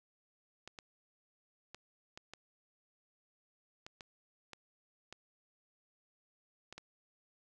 clicks, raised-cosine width 0.2 ms, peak -30 dBFS, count 11, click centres 0.676 / 0.788 / 1.746 / 2.175 / 2.336 / 3.865 / 4.008 / 4.533 / 5.126 / 6.726 / 6.78 s, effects none

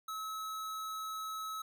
square tone, 1292 Hz, E6, 35 cents flat, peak -39 dBFS, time 0.08-1.62 s, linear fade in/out 5 ms, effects none

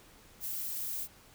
violet noise, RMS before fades -37 dBFS, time 0.4-1.08 s, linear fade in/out 50 ms, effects pink hiss -58 dBFS RMS until 1.34 s

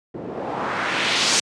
white noise with low-pass filter sweep, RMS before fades -23 dBFS, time 0.14-1.4 s, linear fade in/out 5 ms, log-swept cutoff 310 to 6900 Hz, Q 1.3, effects high-pass 150 Hz 12 dB/octave + resampled to 22050 Hz

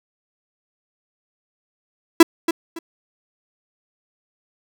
45% pulse tone with echo, 332 Hz, E4, 12 cents sharp, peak -3 dBFS, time 2.2-2.23 s, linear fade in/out 5 ms, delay 280 ms, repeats 2, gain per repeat -13 dB, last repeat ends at 2.79 s, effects none

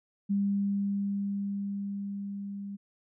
sine tone with level ramp, 200 Hz, G3, 35 cents sharp, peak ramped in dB -24 to -36 dBFS, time 0.29-2.77 s, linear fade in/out 20 ms, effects none

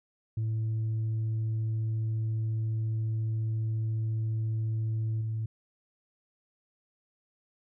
sine tone with level steps, 110.7 Hz, A2, 11 cents sharp, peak -25 / -28 dBFS, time 0.37-5.46 s, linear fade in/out 5 ms, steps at 5.21 s, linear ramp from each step 5 ms, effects tanh soft clip ceiling -26 dBFS

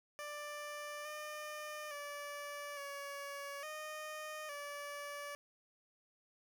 15% pulse tone with pitch steps, 590 / 604 / 579 / 564 / 615 / 577 Hz, D5 / D5 / D5 / C#5 / D#5 / D5, +8 / +48 / -25 / +30 / -20 / -31 cents, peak -37 dBFS, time 0.19-5.35 s, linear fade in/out 0 ms, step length 860 ms, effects none

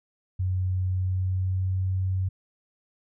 sine tone with pitch glide, 92.5 to 93.85 Hz, F#2 to F#2, 0 to +25 cents, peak -23 dBFS, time 0.39-2.29 s, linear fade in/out 10 ms, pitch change +25 cents, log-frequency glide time 0.87-1.85 s, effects none

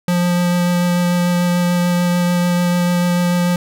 square tone with vibrato, 176.2 Hz, F3, 16 cents sharp, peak -14 dBFS, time 0.08-3.56 s, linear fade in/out 2 ms, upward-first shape sine, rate 6.8 Hz, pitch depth 9 cents each way, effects none

